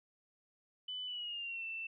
sine tone with pitch glide, 3000 to 2673 Hz, F#7 to E7, +23 to +23 cents, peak -39 dBFS, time 0.88-1.87 s, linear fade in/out 5 ms, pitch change -200 cents, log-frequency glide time 1.06-1.65 s, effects none

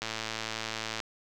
click train, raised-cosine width 0.2 ms, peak -16 dBFS, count 110, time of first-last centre 0.02-1.002 s, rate 111 Hz, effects none

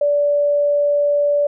sine tone, 580 Hz, D5, 22 cents flat, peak -13 dBFS, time 0.01-1.47 s, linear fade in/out 5 ms, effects none

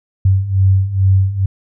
sine beating tone pair, 94.4 / 96.7 Hz, F#2 / G2, +35 / -23 cents, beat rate 2.3 Hz, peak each -15 / -11 dBFS, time 0.25-1.46 s, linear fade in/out 5 ms, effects none

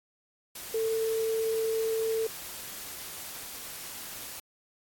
sine tone in noise, 446.8 Hz, A4, 27 cents sharp, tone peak -26 dBFS, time 0.74-2.27 s, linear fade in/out 5 ms, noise white, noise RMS -41 dBFS, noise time 0.55-4.4 s, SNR +12 dB, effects AAC 64 kbps

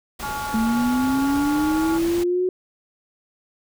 pink noise, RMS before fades -33 dBFS, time 0.19-2.24 s, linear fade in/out 10 ms
harmonic tone, 281.6 Hz, C#4, 27 cents sharp, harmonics 3 / 4 / 5, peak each -28 / -34 / -33 dBFS, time 0.22-1.99 s, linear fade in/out 20 ms
sine linear sweep, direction up, 220 to 370 Hz, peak -18 dBFS, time 0.54-2.49 s, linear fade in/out 2 ms
effects none

